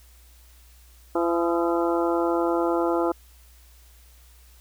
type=harmonic tone with a mistuned harmonic; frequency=169.7 Hz; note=F3; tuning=49 cents flat; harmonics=2 / 3 / 4 / 5 / 6 / 7 / 8; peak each=-23 / -27 / -29 / -31 / -33 / -34 / -35 dBFS; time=1.15-3.12 s; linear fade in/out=5 ms; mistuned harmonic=7; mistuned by=+75 cents; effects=added 60 Hz sine -50 dBFS peak until 4.6 s + white hiss -57 dBFS RMS until 4.6 s